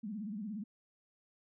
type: tone with vibrato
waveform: sine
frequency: 209.4 Hz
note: G#3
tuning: 15 cents sharp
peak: -38 dBFS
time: 0.03-0.64 s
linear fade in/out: 10 ms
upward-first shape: sine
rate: 17 Hz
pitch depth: 150 cents each way
effects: none

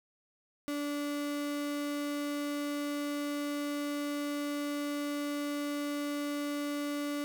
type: tone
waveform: 35% pulse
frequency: 290 Hz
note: D4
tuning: 22 cents flat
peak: -31 dBFS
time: 0.68-7.24 s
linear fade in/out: 0 ms
effects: none

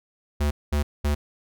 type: tone bursts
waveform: square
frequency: 73.42 Hz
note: D2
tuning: in tune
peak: -21 dBFS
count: 3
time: 0.4-1.15 s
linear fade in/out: 10 ms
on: 110 ms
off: 210 ms
effects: none

